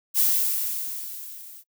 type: noise with level ramp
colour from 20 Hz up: violet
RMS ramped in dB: -18 to -45 dBFS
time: 0.14-1.64 s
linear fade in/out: 50 ms
effects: noise-tail reverb RT60 0.1 s tail -25 dB re dry